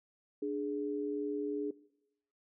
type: tone pair together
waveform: sine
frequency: 294.2 / 416.7 Hz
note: D4 / G#4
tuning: +3 / +6 cents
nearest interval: tritone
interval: 603 cents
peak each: -36 / -35 dBFS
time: 0.42-1.71 s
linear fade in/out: 5 ms
effects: noise-tail reverb RT60 0.8 s tail -20 dB re dry